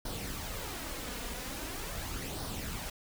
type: noise with flanger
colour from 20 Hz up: pink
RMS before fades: -39 dBFS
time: 0.05-2.9 s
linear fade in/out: 5 ms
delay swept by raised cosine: 0.2 to 4.2 ms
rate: 0.42 Hz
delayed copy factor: +0.5
effects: none